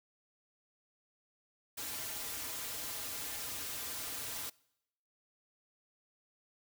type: noise with comb filter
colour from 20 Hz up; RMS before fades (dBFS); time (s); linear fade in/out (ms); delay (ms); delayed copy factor
white; -41; 1.77-4.5; 10; 5.4; -1
effects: noise-tail reverb RT60 0.8 s tail -24 dB re dry